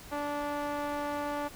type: tone with band-pass filter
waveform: sawtooth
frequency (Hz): 291.2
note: D4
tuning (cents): -15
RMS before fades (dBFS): -34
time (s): 0.11-1.49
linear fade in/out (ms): 20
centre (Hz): 870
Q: 1.2
effects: pink hiss -49 dBFS RMS until 1.55 s